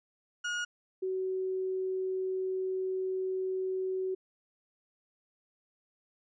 35% pulse / sine tone pair in turn, 1439 / 375.8 Hz, F#6 / F#4, -49 / +27 cents, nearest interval octave + major seventh, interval 2324 cents, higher first, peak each -30 / -30 dBFS, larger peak neither, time 0.44-0.65 / 1.02-4.15 s, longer second, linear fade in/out 10 ms, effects resampled to 16000 Hz

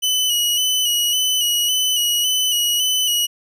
sawtooth tone with vibrato, 2960 Hz, F#7, in tune, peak -13 dBFS, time 0.02-3.27 s, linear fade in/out 20 ms, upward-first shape square, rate 1.8 Hz, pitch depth 31 cents each way, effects none

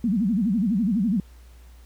sine tone with vibrato, 210 Hz, G#3, 19 cents sharp, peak -19 dBFS, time 0.04-1.2 s, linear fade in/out 2 ms, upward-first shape sine, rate 12 Hz, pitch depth 260 cents each way, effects added 60 Hz sine -45 dBFS peak until 1.85 s + pink hiss -58 dBFS RMS until 1.85 s

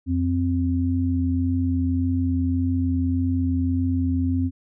sine tone pair together, 87.78 / 261.6 Hz, F2 / C4, +9 / 0 cents, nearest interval octave + perfect fifth, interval 1891 cents, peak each -22 dBFS, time 0.06-4.51 s, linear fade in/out 50 ms, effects none

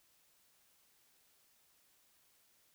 silence, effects white hiss -71 dBFS RMS until 2.74 s

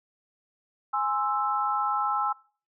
sine chord, Ab augmented, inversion none, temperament equal, 830.6 / 1046.5 / 1318.5 Hz, Ab5 / C6 / E6, 0 / 0 / 0 cents, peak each -28 / -31 / -27 dBFS, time 0.93-2.33 s, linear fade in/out 10 ms, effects noise-tail reverb RT60 0.4 s tail -22 dB re dry

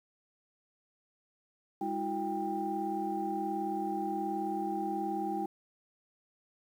sine tone cluster, 203.7 / 322.6 / 361.3 / 793 Hz, G#3 / E4 / F#4 / G5, -33 / -37 / -41 / +20 cents, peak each -39 / -36 / -39 / -34 dBFS, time 1.81-5.46 s, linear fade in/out 5 ms, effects tanh soft clip ceiling -21 dBFS + 10-bit

